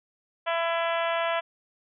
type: harmonic tone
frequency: 334.3 Hz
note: E4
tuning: 24 cents sharp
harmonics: 2 / 3 / 4 / 5 / 6 / 7 / 8 / 9 / 10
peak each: -27 / -31 / -33 / -35 / -37 / -38 / -39 / -40 / -41 dBFS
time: 0.46-1.41 s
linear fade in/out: 20 ms
effects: none